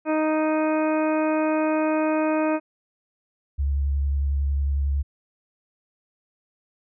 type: harmonic tone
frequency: 311 Hz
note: D#4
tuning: 1 cent flat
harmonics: 1 / 2 / 3 / 4 / 5 / 6 / 7 / 8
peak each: -22 / -24 / -30 / -33 / -36 / -44 / -42 / -36 dBFS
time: 0.05-2.6 s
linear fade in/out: 50 ms
type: tone with vibrato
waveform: sine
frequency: 70 Hz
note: C#2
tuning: 18 cents sharp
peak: -20 dBFS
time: 3.58-5.03 s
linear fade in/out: 20 ms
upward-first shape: triangle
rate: 11 Hz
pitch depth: 28 cents each way
effects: none